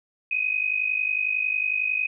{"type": "tone pair together", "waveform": "sine", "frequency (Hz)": [2489, 2540], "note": ["D#7", "D#7"], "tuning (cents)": [0, 35], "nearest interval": "unison", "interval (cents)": 35, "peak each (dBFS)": -25, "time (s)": [0.31, 2.07], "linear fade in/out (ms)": 5, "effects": []}